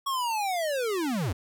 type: linear sweep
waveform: square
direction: down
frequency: 1116 to 72.5 Hz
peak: -27 dBFS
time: 0.06-1.33 s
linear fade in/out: 10 ms
effects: none